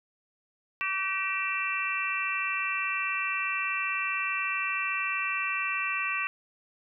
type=harmonic tone with a mistuned harmonic; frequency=383.4 Hz; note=G4; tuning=38 cents flat; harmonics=3 / 4 / 5 / 6 / 7; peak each=-34 / -37 / -36 / -34 / -31 dBFS; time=0.81-6.27 s; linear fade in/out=0 ms; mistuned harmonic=6; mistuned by=+41 cents; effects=none